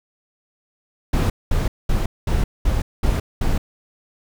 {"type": "noise bursts", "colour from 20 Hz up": "brown", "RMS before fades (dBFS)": -18, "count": 7, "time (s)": [1.13, 3.58], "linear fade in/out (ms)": 5, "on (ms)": 170, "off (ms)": 210, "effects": []}